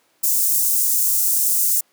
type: high-pass noise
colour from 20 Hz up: white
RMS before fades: -18 dBFS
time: 0.23-1.81 s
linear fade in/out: 10 ms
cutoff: 6800 Hz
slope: 24 dB/octave
effects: pink hiss -61 dBFS RMS until 1.92 s + high-pass 300 Hz 12 dB/octave